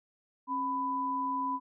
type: tone pair together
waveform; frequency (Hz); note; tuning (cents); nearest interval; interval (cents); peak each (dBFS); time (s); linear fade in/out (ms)
sine; 270 / 996.1; C#4 / B5; -45 / +15; octave + major seventh; 2260; -37 / -30; 0.47-1.6; 50
effects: none